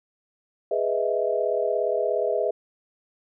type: chord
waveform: sine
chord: E major seventh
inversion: first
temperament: equal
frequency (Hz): 415.3 / 493.9 / 622.3 / 659.3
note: G#4 / B4 / D#5 / E5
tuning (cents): 0 / 0 / 0 / 0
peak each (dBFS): -27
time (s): 0.71-2.51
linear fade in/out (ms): 5
effects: none